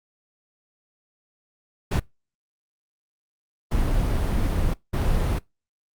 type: noise bursts at uneven times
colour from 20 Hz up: brown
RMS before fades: -22 dBFS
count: 3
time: 1.91-2 / 3.71-4.74 / 4.93-5.39 s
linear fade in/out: 10 ms
effects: noise-tail reverb RT60 0.2 s tail -22 dB re dry + Opus 48 kbps